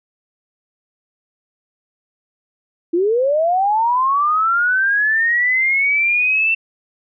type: linear sweep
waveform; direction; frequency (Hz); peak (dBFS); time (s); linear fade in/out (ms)
sine; up; 326.3 to 2689; -13; 2.93-6.55; 10
effects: none